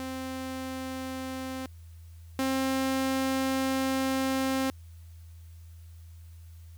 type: tone pair in turn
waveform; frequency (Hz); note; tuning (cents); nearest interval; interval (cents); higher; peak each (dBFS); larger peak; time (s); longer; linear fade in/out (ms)
sawtooth; 261.6 / 265.3; C4 / C4; 0 / +24; unison; 24; second; -30 / -22; second; 0-1.66 / 2.39-4.7; second; 0
effects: added 83 Hz sine -45 dBFS peak until 6.77 s + white hiss -64 dBFS RMS until 6.77 s